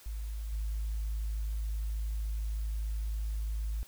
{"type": "tone with level steps", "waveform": "sine", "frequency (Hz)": 53.3, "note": "G#1", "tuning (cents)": 46, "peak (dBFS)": [-34, -30], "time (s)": [0.06, 3.83], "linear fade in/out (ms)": 0, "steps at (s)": 0.52, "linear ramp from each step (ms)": 5, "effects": ["tanh soft clip ceiling -27 dBFS", "white hiss -56 dBFS RMS until 3.87 s"]}